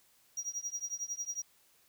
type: tone with tremolo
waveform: triangle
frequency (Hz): 5740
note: F8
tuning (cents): +47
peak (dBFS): -31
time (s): 0.37-1.42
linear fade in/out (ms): 2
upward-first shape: triangle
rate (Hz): 11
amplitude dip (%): 100
effects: white hiss -67 dBFS RMS until 1.88 s